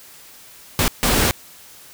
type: noise bursts at uneven times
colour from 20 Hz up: pink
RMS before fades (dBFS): -17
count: 2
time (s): 0.79-0.88 / 1.03-1.31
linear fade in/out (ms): 0
effects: white hiss -44 dBFS RMS until 1.93 s